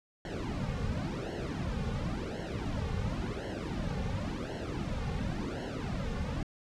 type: noise with flanger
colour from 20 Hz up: brown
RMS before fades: -35 dBFS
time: 0.25-6.43 s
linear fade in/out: 2 ms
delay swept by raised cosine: 0.82 to 3.12 ms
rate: 0.93 Hz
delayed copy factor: -1
effects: low-pass 6000 Hz 12 dB/octave